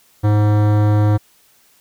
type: tone with hard clipping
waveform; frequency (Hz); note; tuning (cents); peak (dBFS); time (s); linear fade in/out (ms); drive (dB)
sine; 104.9; G#2; +18; -13; 0.23-1.18; 20; 18
effects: white hiss -54 dBFS RMS until 1.8 s